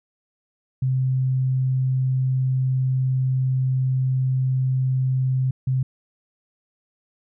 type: tone bursts at uneven times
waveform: sine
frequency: 130.2 Hz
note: C3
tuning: 8 cents flat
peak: -18 dBFS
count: 2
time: 0.82-5.51 / 5.67-5.83 s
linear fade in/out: 5 ms
effects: none